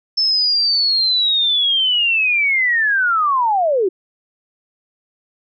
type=linear sweep; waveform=sine; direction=down; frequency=5300 to 349.2 Hz; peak=-13 dBFS; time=0.17-3.89 s; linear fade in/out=10 ms; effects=none